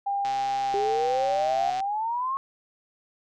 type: tone with pitch glide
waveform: sine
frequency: 800 to 781.7 Hz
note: G5 to G5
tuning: +35 to -5 cents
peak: -24 dBFS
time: 0.06-1.71 s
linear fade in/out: 10 ms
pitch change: -40 cents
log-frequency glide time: 0.62-1.01 s
type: click train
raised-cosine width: 0.2 ms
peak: -21 dBFS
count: 206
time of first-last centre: 0.25-1.803 s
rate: 132 Hz
type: exponential sweep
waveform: sine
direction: up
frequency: 397.1 to 1100 Hz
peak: -25 dBFS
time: 0.74-2.37 s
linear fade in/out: 0 ms
effects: none